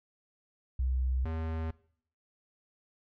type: tone pair in turn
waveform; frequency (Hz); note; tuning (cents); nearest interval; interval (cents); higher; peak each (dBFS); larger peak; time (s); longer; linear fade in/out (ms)
sine / square; 64 / 80.63; C2 / E2; -38 / -38; major third; 400; second; -27 / -33; first; 0.79-1.25 / 1.25-1.71; neither; 5
effects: noise-tail reverb RT60 0.6 s tail -21 dB re dry + low-pass 2000 Hz 12 dB/octave